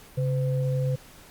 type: tone pair together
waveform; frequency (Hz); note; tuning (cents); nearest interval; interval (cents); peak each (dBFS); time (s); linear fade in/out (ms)
sine; 135.72 / 508; C#3 / B4; -36 / +49; octave + major seventh; 2285; -23 / -31; 0.17-0.96; 10
effects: pink hiss -50 dBFS RMS until 1.3 s + Opus 48 kbps